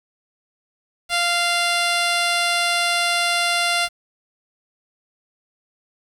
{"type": "tone with low-pass filter", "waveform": "10% pulse", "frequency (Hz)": 695, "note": "F5", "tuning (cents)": -9, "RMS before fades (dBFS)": -20, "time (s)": [1.09, 3.89], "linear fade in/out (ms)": 50, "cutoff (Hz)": 8000, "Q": 1.9, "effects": ["7-bit"]}